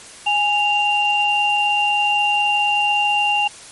sine tone pair together, 827 / 2782 Hz, G#5 / F7, -8 / -7 cents, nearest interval octave + major sixth, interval 2101 cents, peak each -18 / -17 dBFS, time 0.26-3.48 s, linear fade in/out 10 ms, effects white hiss -39 dBFS RMS until 3.71 s + MP3 48 kbps

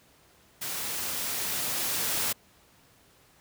white noise with level ramp, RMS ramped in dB -34 to -28 dBFS, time 0.61-2.33 s, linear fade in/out 10 ms, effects pink hiss -60 dBFS RMS until 3.4 s + high-pass 60 Hz 12 dB/octave

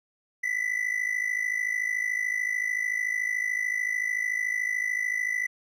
triangle ring-modulated tone, 1990 Hz, B6, 13 cents sharp, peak -21 dBFS, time 0.43-5.47 s, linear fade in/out 10 ms, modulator 26.8 Hz, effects none

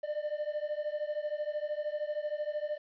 triangle beating tone pair, 594 / 607 Hz, D5 / D#5, +20 / -43 cents, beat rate 13 Hz, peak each -33 / -34 dBFS, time 0.03-2.78 s, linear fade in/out 10 ms, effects resampled to 11025 Hz + 11-bit

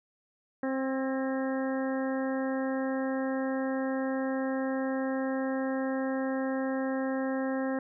harmonic tone with a mistuned harmonic, 264.8 Hz, C4, 21 cents sharp, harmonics 1 / 2 / 3 / 4 / 5 / 6 / 7, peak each -30 / -33 / -40 / -44 / -46 / -43 / -44 dBFS, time 0.63-7.79 s, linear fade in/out 2 ms, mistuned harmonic 6, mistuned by +27 cents, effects none

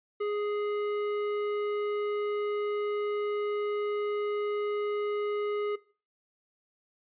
sine tone with tanh clipping, 415.3 Hz, G#4, in tune, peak -30 dBFS, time 0.2-5.76 s, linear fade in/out 10 ms, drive 13 dB, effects noise-tail reverb RT60 0.4 s tail -20 dB re dry + resampled to 8000 Hz

